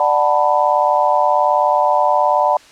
sine chord, B minor seventh, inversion first, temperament just, 592.7 / 740.8 / 889 / 987.8 Hz, D5 / F#5 / A5 / B5, +16 / +2 / +18 / 0 cents, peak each -17 dBFS, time 0-2.57 s, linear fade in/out 2 ms, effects white hiss -44 dBFS RMS until 2.71 s + low-pass 6000 Hz 12 dB/octave

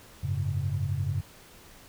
sine chord, F# suspended second, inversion none, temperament just, 92.5 / 104.06 / 138.75 Hz, F#2 / G#2 / C#3, 0 / +4 / +2 cents, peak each -30 / -31 / -30 dBFS, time 0.23-1.21 s, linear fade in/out 10 ms, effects tanh soft clip ceiling -17 dBFS + pink hiss -52 dBFS RMS until 1.88 s

